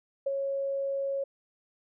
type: tone with ADSR envelope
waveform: sine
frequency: 550 Hz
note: C#5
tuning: 14 cents flat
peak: -24 dBFS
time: 0.26-1.24 s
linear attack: 9 ms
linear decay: 21 ms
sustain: -4 dB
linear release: 7 ms
effects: none